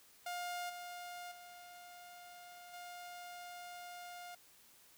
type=tone with level steps; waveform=sawtooth; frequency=708 Hz; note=F5; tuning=23 cents sharp; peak=-36 / -42 / -49 / -44 dBFS; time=0.26-4.35 s; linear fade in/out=5 ms; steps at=0.69 / 1.31 / 2.73 s; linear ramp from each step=10 ms; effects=white hiss -64 dBFS RMS until 4.97 s